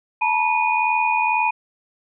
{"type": "tone cluster", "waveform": "sine", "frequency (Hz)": [876, 958, 2467], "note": ["A5", "A#5", "D#7"], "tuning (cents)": [-8, 47, -15], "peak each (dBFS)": -21, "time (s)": [0.21, 1.51], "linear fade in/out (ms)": 10, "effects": []}